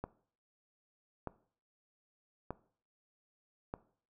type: click train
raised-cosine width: 1 ms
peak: -24 dBFS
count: 4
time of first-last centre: 0.04-3.739 s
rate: 0.811 Hz
effects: noise-tail reverb RT60 0.5 s tail -18 dB re dry